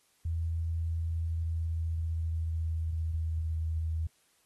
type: tone with pitch glide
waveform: sine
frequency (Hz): 82.41 to 80.43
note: E2 to E2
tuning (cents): 0 to -42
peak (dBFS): -29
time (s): 0.25-4.07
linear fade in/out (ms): 5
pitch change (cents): -42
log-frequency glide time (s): 1.1-3.6
effects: white hiss -69 dBFS RMS until 4.45 s + AAC 32 kbps